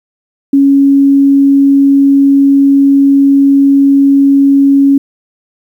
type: tone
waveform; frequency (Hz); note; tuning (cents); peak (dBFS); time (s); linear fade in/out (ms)
sine; 277.2; C#4; 0; -3; 0.53-4.98; 5
effects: 7-bit